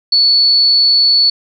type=tone; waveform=sine; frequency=4435 Hz; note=C#8; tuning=in tune; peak=-7 dBFS; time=0.12-1.3 s; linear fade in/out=5 ms; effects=none